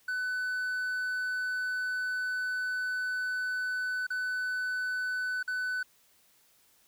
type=tone with dropouts; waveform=triangle; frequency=1500 Hz; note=F#6; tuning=23 cents sharp; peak=-28 dBFS; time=0.08-5.83 s; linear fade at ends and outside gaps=5 ms; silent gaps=4.068-4.103 / 5.429-5.477 s; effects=white hiss -65 dBFS RMS until 6.87 s

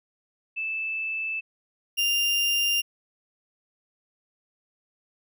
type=tone pair in turn; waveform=sine / 35% pulse; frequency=2632 / 2797 Hz; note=E7 / F7; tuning=-3 / +2 cents; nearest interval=minor second; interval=105 cents; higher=second; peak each=-27 / -20 dBFS; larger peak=second; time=0.56-1.41 / 1.97-2.82 s; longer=neither; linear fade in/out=20 ms; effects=none

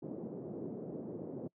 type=band-pass noise; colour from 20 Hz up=white; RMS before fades=-43 dBFS; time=0.02-1.48 s; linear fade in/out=10 ms; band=140 to 450 Hz; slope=24 dB/octave; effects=noise-tail reverb RT60 0.1 s tail -25 dB re dry

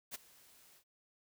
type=noise with ADSR envelope; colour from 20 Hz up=white; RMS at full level=-41 dBFS; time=0.11-0.84 s; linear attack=37 ms; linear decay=17 ms; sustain=-22 dB; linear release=77 ms; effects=none

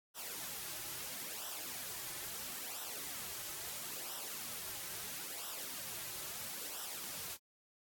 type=noise with flanger; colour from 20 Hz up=white; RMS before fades=-44 dBFS; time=0.14-7.38 s; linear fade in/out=50 ms; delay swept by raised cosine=0.44 to 4.34 ms; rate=0.75 Hz; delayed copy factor=-0.65; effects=AAC 64 kbps

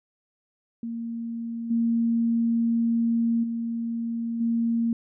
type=tone with level steps; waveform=sine; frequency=231.3 Hz; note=A#3; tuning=13 cents flat; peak=-29 / -20 / -26 / -21 dBFS; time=0.83-4.93 s; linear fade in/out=2 ms; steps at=1.7 / 3.43 / 4.4 s; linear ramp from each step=10 ms; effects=none

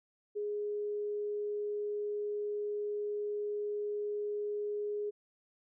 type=tone; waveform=sine; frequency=415.3 Hz; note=G#4; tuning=in tune; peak=-33 dBFS; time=0.35-5.11 s; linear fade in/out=20 ms; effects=none

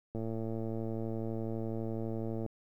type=click train; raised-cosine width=2 ms; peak=-25 dBFS; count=260; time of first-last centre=0.15-2.462 s; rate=112 Hz; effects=11-bit

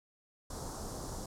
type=band-stop noise; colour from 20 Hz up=pink; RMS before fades=-41 dBFS; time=0.5-1.26 s; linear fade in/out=5 ms; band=1200 to 5100 Hz; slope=24 dB/octave; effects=low-pass 9000 Hz 12 dB/octave

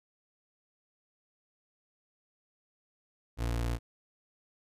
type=tone; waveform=30% pulse; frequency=58.27 Hz; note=A#1; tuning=in tune; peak=-27 dBFS; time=3.37-3.79 s; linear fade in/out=50 ms; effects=resampled to 32000 Hz

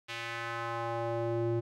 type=tone with band-pass filter sweep; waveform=square; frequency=116.54 Hz; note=A#2; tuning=in tune; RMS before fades=-34 dBFS; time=0.08-1.61 s; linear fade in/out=20 ms; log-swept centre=2800 to 290 Hz; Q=1.5; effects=none

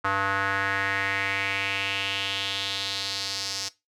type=tone with band-pass filter sweep; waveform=square; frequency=98 Hz; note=G2; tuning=in tune; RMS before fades=-28 dBFS; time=0.04-3.69 s; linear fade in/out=10 ms; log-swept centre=1300 to 5400 Hz; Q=3.2; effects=noise-tail reverb RT60 0.2 s tail -17 dB re dry

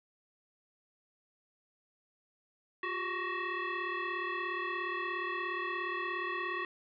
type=tone with frequency modulation; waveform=sine; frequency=392 Hz; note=G4; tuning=in tune; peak=-33 dBFS; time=2.83-6.65 s; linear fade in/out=2 ms; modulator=747 Hz; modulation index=2.9; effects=none

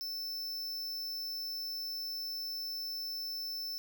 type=tone; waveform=square; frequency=5300 Hz; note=E8; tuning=9 cents sharp; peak=-37 dBFS; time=0.01-3.78 s; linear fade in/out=0 ms; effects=none

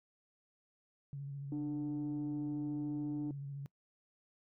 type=tone with vibrato; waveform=sine; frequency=140 Hz; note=C#3; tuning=18 cents sharp; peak=-40 dBFS; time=1.13-3.66 s; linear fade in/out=0 ms; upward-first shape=square; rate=14 Hz; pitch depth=22 cents each way
type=tone; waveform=sine; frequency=296.5 Hz; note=D4; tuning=17 cents sharp; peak=-34 dBFS; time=1.52-3.31 s; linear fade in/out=2 ms
effects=noise-tail reverb RT60 0.1 s tail -23 dB re dry + tanh soft clip ceiling -32 dBFS

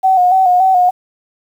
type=tone with vibrato; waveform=sine; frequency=740 Hz; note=F#5; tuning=in tune; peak=-7 dBFS; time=0.03-0.91 s; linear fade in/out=20 ms; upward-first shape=square; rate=3.5 Hz; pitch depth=45 cents each way; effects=7-bit

